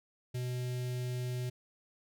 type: tone with notch filter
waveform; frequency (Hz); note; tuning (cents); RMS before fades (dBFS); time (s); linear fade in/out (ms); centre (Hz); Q
square; 124.8; B2; +19; -36; 0.34-1.5; 10; 1100; 0.7
effects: none